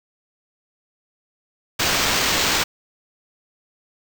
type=noise with sample-and-hold; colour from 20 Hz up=blue; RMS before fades=-20 dBFS; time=1.79-2.64 s; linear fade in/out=10 ms; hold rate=11025 Hz; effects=none